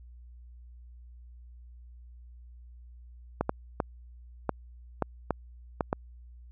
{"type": "clicks", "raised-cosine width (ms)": 1, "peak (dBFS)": -12, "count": 8, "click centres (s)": [3.41, 3.494, 3.802, 4.493, 5.023, 5.307, 5.808, 5.929], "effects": ["added 60 Hz sine -47 dBFS peak until 6.51 s"]}